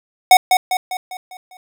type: tone with echo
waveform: square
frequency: 740 Hz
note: F#5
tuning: in tune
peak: -4 dBFS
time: 0.31-0.37 s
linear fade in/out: 2 ms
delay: 200 ms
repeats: 6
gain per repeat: -6 dB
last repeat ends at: 1.57 s
effects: none